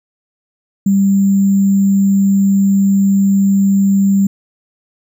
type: tone with sample-and-hold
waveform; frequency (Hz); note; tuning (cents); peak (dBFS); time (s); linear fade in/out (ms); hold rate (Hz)
sine; 196.6; G3; +5; -8; 0.86-4.27; 5; 7350
effects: none